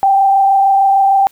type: tone with frequency modulation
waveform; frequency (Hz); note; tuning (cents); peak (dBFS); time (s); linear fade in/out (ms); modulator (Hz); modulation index
sine; 784; G5; 0; -7; 0.03-1.27; 0; 26.6; 0.56
effects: white hiss -50 dBFS RMS until 1.31 s